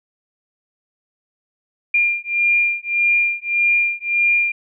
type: beating tone pair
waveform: sine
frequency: 2400 / 2401.7 Hz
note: D7 / D7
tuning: +37 / +38 cents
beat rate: 1.7 Hz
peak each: -18 dBFS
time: 1.94-4.52 s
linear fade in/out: 5 ms
effects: none